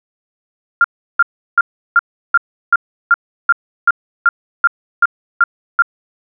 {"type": "tone bursts", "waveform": "sine", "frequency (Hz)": 1395, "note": "F6", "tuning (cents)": -2, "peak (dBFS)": -5, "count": 14, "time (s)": [0.81, 5.822], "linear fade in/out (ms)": 2, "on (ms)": 33, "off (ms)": 350, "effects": []}